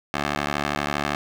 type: tone with band-pass filter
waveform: 15% pulse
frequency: 72.5 Hz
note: D2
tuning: 22 cents flat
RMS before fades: -26 dBFS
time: 0.14-1.15 s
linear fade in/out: 0 ms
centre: 1600 Hz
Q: 0.59
effects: none